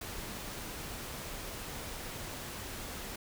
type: noise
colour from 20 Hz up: pink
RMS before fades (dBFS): -42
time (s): 0.01-3.16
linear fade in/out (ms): 5
effects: none